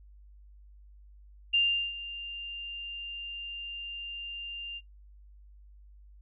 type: tone with ADSR envelope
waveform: sine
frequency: 2794 Hz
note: F7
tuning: in tune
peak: -20 dBFS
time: 1.53-4.81 s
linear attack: 15 ms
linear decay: 380 ms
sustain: -16 dB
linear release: 41 ms
effects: noise-tail reverb RT60 0.1 s tail -18 dB re dry + added 50 Hz sine -51 dBFS peak until 6.21 s